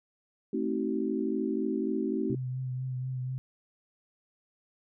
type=chord; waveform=sine; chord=A diminished seventh; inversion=none; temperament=just; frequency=220 / 264 / 316.8 / 380.2 Hz; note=A3 / C4 / Eb4 / Gb4; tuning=0 / +16 / +31 / +47 cents; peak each=-33 dBFS; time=0.53-2.35 s; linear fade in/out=5 ms
type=tone with vibrato; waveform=sine; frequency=128.5 Hz; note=C3; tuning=31 cents flat; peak=-31 dBFS; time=2.3-3.38 s; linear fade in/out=0 ms; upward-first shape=triangle; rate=4.1 Hz; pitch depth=31 cents each way
effects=none